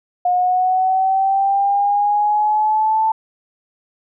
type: linear sweep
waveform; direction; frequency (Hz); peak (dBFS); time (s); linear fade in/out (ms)
sine; up; 716 to 885; -13; 0.25-3.12; 5
effects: none